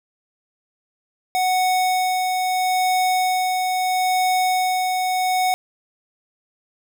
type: tone with tremolo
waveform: square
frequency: 740 Hz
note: F#5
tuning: in tune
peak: -17 dBFS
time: 1.35-5.54 s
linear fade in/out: 0 ms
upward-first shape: sine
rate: 0.76 Hz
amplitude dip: 30%
effects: none